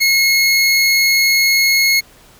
25% pulse tone, 2169 Hz, C#7, 38 cents flat, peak -7 dBFS, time 0-2.01 s, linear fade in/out 20 ms, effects pink hiss -46 dBFS RMS until 2.39 s

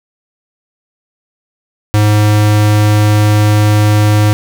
square tone, 105.3 Hz, G#2, 24 cents sharp, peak -7 dBFS, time 1.94-4.33 s, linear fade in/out 0 ms, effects none

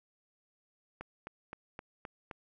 click train, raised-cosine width 0.5 ms, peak -27 dBFS, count 6, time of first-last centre 1.01-2.312 s, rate 3.84 Hz, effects none

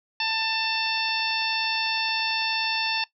harmonic tone, 891 Hz, A5, 22 cents sharp, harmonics 1 / 2 / 3 / 4 / 5 / 6, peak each -30 / -33 / -28 / -32 / -30 / -32 dBFS, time 0.2-3.04 s, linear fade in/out 2 ms, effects noise-tail reverb RT60 0.1 s tail -19 dB re dry

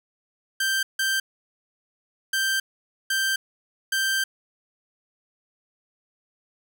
sawtooth tone bursts at uneven times, 1568 Hz, G6, in tune, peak -18 dBFS, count 5, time 0.6-0.83 / 0.99-1.2 / 2.33-2.6 / 3.1-3.36 / 3.92-4.24 s, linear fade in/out 5 ms, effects none

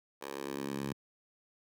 10% pulse tone with high-pass filter sweep, 69.3 Hz, C#2, in tune, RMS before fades -39 dBFS, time 0.21-0.93 s, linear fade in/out 10 ms, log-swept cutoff 580 to 140 Hz, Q 1.3, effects none

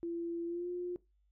sine tone with pitch glide, 339.1 to 355.1 Hz, E4 to F4, +49 to +29 cents, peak -35 dBFS, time 0.03-0.96 s, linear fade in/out 0 ms, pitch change +80 cents, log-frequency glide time 0.46-0.69 s, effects noise-tail reverb RT60 0.2 s tail -19 dB re dry + added 50 Hz sine -69 dBFS peak until 1.31 s

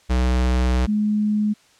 square / sine tone pair in turn, 62.6 / 210.6 Hz, B1 / G#3, +24 / +24 cents, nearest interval octave + major sixth, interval 2100 cents, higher second, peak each -17 dBFS, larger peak neither, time 0.09-0.87 / 0.87-1.54 s, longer first, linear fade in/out 20 ms, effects white hiss -55 dBFS RMS until 1.79 s + low-pass 7000 Hz 12 dB/octave

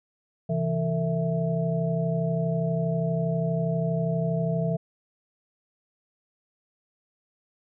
sine tone cluster, 133.9 / 166.3 / 453.1 / 659 Hz, C3 / E3 / A#4 / E5, +40 / +16 / -49 / -1 cents, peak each -31 / -25 / -33 / -30 dBFS, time 0.49-4.77 s, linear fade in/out 10 ms, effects none

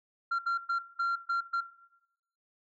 sine tone bursts at uneven times, 1377 Hz, F6, 25 cents flat, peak -24 dBFS, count 6, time 0.31-0.39 / 0.46-0.58 / 0.69-0.79 / 0.99-1.16 / 1.29-1.41 / 1.53-1.61 s, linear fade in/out 10 ms, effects noise-tail reverb RT60 0.8 s tail -17 dB re dry + tanh soft clip ceiling -26 dBFS

